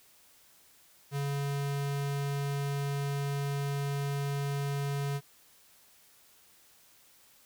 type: tone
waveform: square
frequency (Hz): 141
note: C#3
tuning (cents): +30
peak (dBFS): -31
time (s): 1.11-5.21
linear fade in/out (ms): 50
effects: white hiss -61 dBFS RMS until 7.45 s